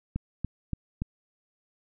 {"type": "click train", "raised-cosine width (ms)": 5, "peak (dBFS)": -17, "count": 4, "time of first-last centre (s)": [0.16, 1.02], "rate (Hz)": 3.49, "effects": []}